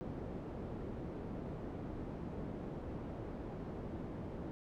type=low-pass noise; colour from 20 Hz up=white; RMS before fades=-44 dBFS; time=0.01-4.51 s; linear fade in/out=0 ms; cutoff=360 Hz; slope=12 dB/octave; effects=none